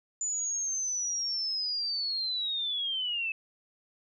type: linear sweep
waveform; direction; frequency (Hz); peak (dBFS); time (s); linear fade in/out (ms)
sine; down; 7040 to 2597; -29; 0.21-3.32; 2
effects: none